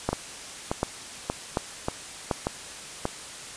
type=two click trains; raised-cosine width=1 ms; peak=-11 / -9 dBFS; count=6 / 4; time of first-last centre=0.13-3.054 / 0.09-2.312 s; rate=1.71 / 1.35 Hz; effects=white hiss -40 dBFS RMS until 3.56 s + resampled to 22050 Hz